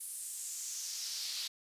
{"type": "noise with high-pass filter sweep", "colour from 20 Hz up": "brown", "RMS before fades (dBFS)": -41, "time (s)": [0, 1.48], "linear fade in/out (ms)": 10, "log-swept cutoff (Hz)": [10000, 4100], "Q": 3, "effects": ["resampled to 32000 Hz"]}